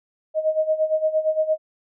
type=tone with tremolo; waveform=sine; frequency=626 Hz; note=D#5; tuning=10 cents sharp; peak=-15 dBFS; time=0.34-1.58 s; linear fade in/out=50 ms; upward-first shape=sine; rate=8.7 Hz; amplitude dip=80%; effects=none